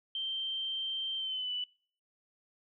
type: tone with pitch glide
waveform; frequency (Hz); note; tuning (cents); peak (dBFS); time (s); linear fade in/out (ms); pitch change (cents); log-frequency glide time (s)
sine; 3136 to 2975; G7 to F#7; 0 to +9; -33; 0.15-1.64; 2; -91; 1.17-1.52
effects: noise-tail reverb RT60 0.5 s tail -25 dB re dry